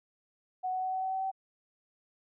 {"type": "tone with pitch steps", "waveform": "sine", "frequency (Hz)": [741, 745.3, 749.6, 754, 758.3, 762.7, 767.1], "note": ["F#5", "F#5", "F#5", "F#5", "F#5", "G5", "G5"], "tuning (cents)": [2, 12, 22, 32, 42, -48, -38], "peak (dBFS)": -30, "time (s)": [0.63, 1.316], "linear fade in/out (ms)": 20, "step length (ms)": 98, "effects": []}